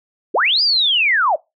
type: linear two-way sweep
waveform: sine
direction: up then down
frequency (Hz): 261.6 to 4978 to 544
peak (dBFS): -12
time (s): 0.34-1.36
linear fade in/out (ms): 10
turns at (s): 0.62
effects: noise-tail reverb RT60 0.2 s tail -21 dB re dry + MP3 48 kbps